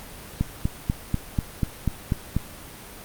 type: click train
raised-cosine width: 5 ms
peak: -9 dBFS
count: 9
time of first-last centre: 0.41-2.366 s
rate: 4.09 Hz
effects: pink hiss -41 dBFS RMS until 3.04 s + Opus 32 kbps